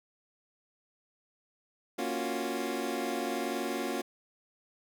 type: chord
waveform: 25% pulse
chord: Gb major seventh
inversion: first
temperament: equal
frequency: 233.1 / 277.2 / 349.2 / 370 Hz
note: Bb3 / Db4 / F4 / Gb4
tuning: 0 / 0 / 0 / 0 cents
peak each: -34 / -33 / -33 / -34 dBFS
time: 1.98-4.02 s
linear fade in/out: 10 ms
effects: none